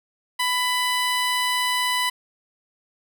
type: tone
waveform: 15% pulse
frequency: 996 Hz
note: B5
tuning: 14 cents sharp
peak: -14 dBFS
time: 0.39-2.1 s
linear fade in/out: 10 ms
effects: none